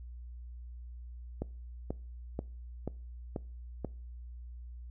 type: click train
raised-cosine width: 2 ms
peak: -21 dBFS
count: 6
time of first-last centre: 1.42-3.847 s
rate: 2.06 Hz
effects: noise-tail reverb RT60 0.4 s tail -23 dB re dry + added 60 Hz sine -43 dBFS peak until 4.9 s